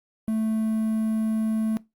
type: tone with quantisation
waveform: triangle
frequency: 220 Hz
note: A3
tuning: in tune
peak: -20 dBFS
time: 0.28-1.77 s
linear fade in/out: 0 ms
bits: 8
effects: noise-tail reverb RT60 0.2 s tail -20 dB re dry + Opus 48 kbps